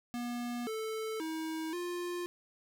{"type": "tone with pitch steps", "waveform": "square", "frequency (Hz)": [241, 439.6, 319.2, 352], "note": ["B3", "A4", "D#4", "F4"], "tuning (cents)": [-42, -2, 44, 14], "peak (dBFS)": -36, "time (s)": [0.14, 2.26], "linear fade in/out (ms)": 0, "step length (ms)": 530, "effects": []}